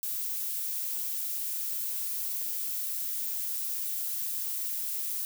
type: noise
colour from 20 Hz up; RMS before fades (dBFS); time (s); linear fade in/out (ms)
violet; -33; 0.03-5.25; 0
effects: none